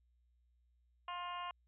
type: harmonic tone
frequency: 353.2 Hz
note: F4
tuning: 20 cents sharp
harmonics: 2 / 3 / 4 / 5 / 6 / 7 / 8 / 9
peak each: -48 / -42 / -54 / -57 / -57 / -57 / -51 / -61 dBFS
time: 1.08-1.51 s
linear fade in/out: 2 ms
effects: added 60 Hz sine -70 dBFS peak until 1.67 s